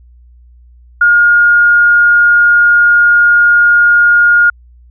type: tone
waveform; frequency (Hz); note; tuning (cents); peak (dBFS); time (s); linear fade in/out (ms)
sine; 1424; F6; +33; -4; 1.01-4.5; 5
effects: added 60 Hz sine -38 dBFS peak until 4.9 s